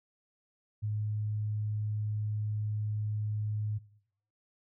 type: tone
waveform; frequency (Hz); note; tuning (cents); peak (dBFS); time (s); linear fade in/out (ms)
sine; 106.1; G#2; +38; -30; 0.82-3.79; 20
effects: noise-tail reverb RT60 0.7 s tail -20 dB re dry